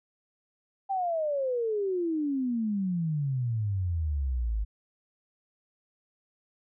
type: exponential sweep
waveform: sine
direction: down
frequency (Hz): 795 to 50.4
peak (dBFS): -26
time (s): 0.89-4.65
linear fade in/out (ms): 20
effects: none